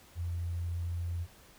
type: tone with sample-and-hold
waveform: sine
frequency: 86.1 Hz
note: F2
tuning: 24 cents flat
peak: -32 dBFS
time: 0.15-1.27 s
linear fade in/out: 50 ms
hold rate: 11025 Hz
effects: pink hiss -58 dBFS RMS until 1.58 s